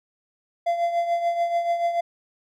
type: tone with tremolo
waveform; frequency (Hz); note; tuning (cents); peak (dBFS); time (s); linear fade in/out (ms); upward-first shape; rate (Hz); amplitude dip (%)
triangle; 686; F5; -31; -16; 0.66-2.01; 10; triangle; 6.9; 65
effects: none